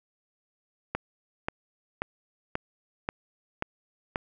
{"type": "click train", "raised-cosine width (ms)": 0.5, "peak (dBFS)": -13, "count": 7, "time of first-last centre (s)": [0.95, 4.159], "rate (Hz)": 1.87, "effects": []}